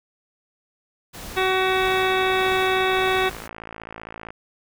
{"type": "noise with tremolo", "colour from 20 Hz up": "pink", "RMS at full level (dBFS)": -36, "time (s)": [1.13, 3.48], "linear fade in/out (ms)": 20, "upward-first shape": "sine", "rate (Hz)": 1.6, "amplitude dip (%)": 35}
{"type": "harmonic tone", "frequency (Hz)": 376.2, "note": "F#4", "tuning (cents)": 29, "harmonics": [1, 2, 3, 4, 5, 6, 7, 9, 10], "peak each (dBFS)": [-22, -25, -27, -28, -29, -30, -30, -32, -32], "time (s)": [1.36, 3.3], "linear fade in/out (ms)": 20}
{"type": "click train", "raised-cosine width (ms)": 0.5, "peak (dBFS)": -20, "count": 137, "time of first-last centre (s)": [1.85, 4.305], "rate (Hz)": 55.4}
{"effects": []}